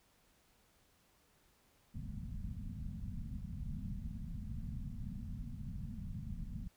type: low-pass noise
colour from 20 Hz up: pink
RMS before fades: -43 dBFS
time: 1.94-6.68 s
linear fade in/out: 10 ms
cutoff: 240 Hz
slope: 96 dB/octave
effects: pink hiss -71 dBFS RMS until 6.76 s